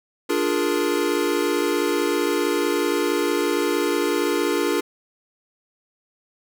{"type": "chord", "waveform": "square", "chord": "Bb dominant seventh", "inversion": "first", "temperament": "equal", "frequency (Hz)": [293.7, 349.2, 415.3, 466.2], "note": ["D4", "F4", "Ab4", "Bb4"], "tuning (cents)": [0, 0, 0, 0], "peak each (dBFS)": [-26, -25, -26, -27], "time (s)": [0.29, 4.81], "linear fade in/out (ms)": 10, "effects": []}